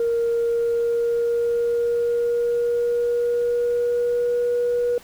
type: tone with pitch glide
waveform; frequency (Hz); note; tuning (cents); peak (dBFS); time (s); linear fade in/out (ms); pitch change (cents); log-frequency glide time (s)
sine; 466.5 to 483; A#4 to B4; +1 to -39; -17; 0-4.98; 2; +60; 0.21-4.5
effects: tanh soft clip ceiling -15 dBFS + pink hiss -47 dBFS RMS until 5.03 s